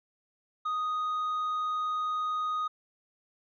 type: tone with tanh clipping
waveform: sine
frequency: 1244.5 Hz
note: D#6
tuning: in tune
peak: -29 dBFS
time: 0.65-2.68 s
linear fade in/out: 10 ms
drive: 3 dB
effects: none